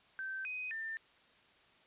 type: tone with pitch steps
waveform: sine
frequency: 1551 / 2507 / 1793 Hz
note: G6 / D#7 / A6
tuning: -19 / +12 / +32 cents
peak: -38 dBFS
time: 0.19-0.97 s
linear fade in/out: 0 ms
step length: 260 ms
effects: white hiss -65 dBFS RMS until 1.86 s + resampled to 8000 Hz